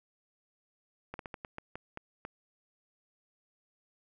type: slowing click train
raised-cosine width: 0.5 ms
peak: -25 dBFS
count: 9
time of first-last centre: 1.14-2.251 s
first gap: 52 ms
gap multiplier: 1.27
effects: none